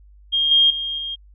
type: tone with level steps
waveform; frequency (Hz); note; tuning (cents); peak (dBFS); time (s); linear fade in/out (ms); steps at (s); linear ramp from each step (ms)
sine; 3226; G7; +49; -16 / -11 / -23 / -25; 0.32-1.16; 20; 0.51 / 0.7 / 0.98; 5
effects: added 50 Hz sine -45 dBFS peak until 1.34 s

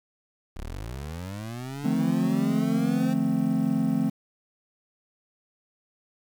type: linear sweep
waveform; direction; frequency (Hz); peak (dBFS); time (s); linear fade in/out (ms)
25% pulse; up; 30.01 to 262.7; -29; 0.56-3.14; 10
type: chord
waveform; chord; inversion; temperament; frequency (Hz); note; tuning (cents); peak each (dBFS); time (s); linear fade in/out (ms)
triangle; D minor seventh; none; equal with one note detuned; 150.7 / 174.61 / 220 / 261.6; D3 / F3 / A3 / C4; +45 / 0 / 0 / 0; -29 / -27 / -24 / -24; 1.84-4.1; 10
effects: 8-bit

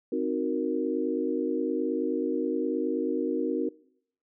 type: chord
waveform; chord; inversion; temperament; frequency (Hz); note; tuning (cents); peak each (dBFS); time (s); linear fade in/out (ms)
sine; C half-diminished seventh; none; equal; 261.6 / 311.1 / 370 / 466.2; C4 / Eb4 / Gb4 / Bb4; 0 / 0 / 0 / 0; -31; 0.12-3.69; 5
effects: noise-tail reverb RT60 0.7 s tail -23 dB re dry

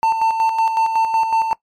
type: tone with tremolo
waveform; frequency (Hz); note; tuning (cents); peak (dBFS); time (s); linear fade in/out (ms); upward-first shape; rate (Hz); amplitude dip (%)
triangle; 896; A5; +31; -10; 0.03-1.53; 0; square; 5.4; 50
effects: noise-tail reverb RT60 0.1 s tail -21 dB re dry + MP3 96 kbps

